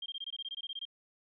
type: tone bursts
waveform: sine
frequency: 3195 Hz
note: G7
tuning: 32 cents sharp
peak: -37 dBFS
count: 14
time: 0.02-0.853 s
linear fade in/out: 5 ms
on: 40 ms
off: 21 ms
effects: none